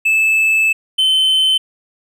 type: tone pair in turn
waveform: triangle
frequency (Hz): 2621 / 3068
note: E7 / G7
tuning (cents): -11 / -38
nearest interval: minor third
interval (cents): 273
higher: second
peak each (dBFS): -9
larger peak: neither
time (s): 0.05-0.73 / 0.98-1.58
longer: first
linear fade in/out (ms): 10
effects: none